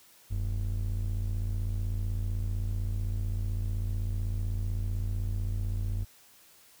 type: ring-modulated tone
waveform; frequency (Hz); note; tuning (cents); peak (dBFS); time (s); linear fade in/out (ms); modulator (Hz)
triangle; 68.1; C#2; -30; -23; 0.3-6.05; 20; 27.9
effects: white hiss -58 dBFS RMS until 6.8 s